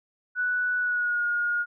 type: tone with pitch glide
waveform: sine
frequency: 1480 to 1431.2 Hz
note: F#6 to F6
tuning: 0 to +42 cents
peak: -23 dBFS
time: 0.35-1.66 s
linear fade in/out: 50 ms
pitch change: -58 cents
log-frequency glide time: 0.78-1.25 s
effects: none